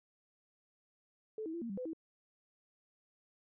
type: tone with pitch steps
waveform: sine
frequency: 435.4 / 321.6 / 339.3 / 232.7 / 195.9 / 505 / 323.2 Hz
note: A4 / E4 / F4 / A#3 / G3 / B4 / E4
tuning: -18 / -43 / -50 / -3 / -1 / +39 / -34 cents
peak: -38 dBFS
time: 1.38-1.933 s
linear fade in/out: 2 ms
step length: 79 ms
effects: none